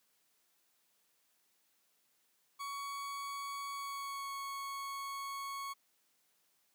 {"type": "tone with pitch glide", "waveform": "40% pulse", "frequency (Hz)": [1121, 1106.2], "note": ["C#6", "C#6"], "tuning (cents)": [19, -4], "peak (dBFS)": -39, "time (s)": [2.59, 5.74], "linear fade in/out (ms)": 20, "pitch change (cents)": -23, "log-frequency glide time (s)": [3.74, 4.33], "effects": ["white hiss -75 dBFS RMS until 6.74 s", "high-pass 150 Hz 12 dB/octave"]}